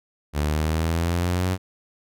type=linear sweep; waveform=sawtooth; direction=up; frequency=72.9 to 93.4 Hz; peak=-17 dBFS; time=0.33-1.58 s; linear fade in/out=50 ms; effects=none